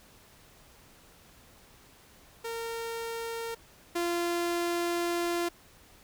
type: tone pair in turn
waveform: sawtooth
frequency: 459.7 / 345 Hz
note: A#4 / F4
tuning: -24 / -21 cents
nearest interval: perfect fourth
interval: 497 cents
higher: first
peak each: -30 / -24 dBFS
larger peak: second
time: 2.44-3.55 / 3.95-5.49 s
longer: second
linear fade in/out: 10 ms
effects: pink hiss -57 dBFS RMS until 6.03 s